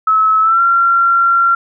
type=tone with pitch glide; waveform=sine; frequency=1295 to 1372 Hz; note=E6 to F6; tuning=-31 to -31 cents; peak=-8 dBFS; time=0.07-1.55 s; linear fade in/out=5 ms; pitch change=+100 cents; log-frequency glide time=0.41-0.61 s; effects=none